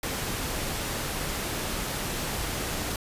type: noise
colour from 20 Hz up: pink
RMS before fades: -31 dBFS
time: 0.03-2.96 s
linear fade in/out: 2 ms
effects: resampled to 32000 Hz